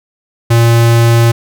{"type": "tone", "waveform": "square", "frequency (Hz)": 116.54, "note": "A#2", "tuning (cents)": 0, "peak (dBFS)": -6, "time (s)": [0.5, 1.32], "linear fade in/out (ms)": 10, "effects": []}